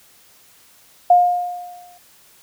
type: tone with exponential decay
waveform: sine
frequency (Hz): 711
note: F5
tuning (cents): +31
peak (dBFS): -6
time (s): 1.1-1.98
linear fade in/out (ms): 5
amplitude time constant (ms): 190
effects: white hiss -51 dBFS RMS until 2.42 s